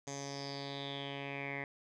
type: tone with low-pass filter sweep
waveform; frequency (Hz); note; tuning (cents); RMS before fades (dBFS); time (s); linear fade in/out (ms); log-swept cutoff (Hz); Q
10% pulse; 139.7; C#3; +14; -42; 0.07-1.64; 2; 6700 to 2000; 6.8
effects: none